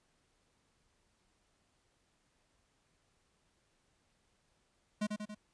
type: tone with echo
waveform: square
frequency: 210.6 Hz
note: G#3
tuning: 24 cents sharp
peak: -32 dBFS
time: 5.01-5.07 s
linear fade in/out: 10 ms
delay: 93 ms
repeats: 3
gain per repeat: -4 dB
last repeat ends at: 5.349 s
effects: pink hiss -75 dBFS RMS until 5.53 s + resampled to 22050 Hz